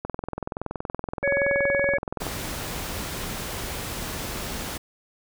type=click train; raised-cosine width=1 ms; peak=-15 dBFS; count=48; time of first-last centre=0.05-2.267 s; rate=21.2 Hz
type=harmonic tone; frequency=560 Hz; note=C#5; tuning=18 cents sharp; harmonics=1 / 3 / 4; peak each=-22 / -26 / -27 dBFS; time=1.23-1.98 s; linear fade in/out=10 ms
type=noise; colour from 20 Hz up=pink; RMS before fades=-32 dBFS; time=2.2-4.78 s; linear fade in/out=10 ms
effects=none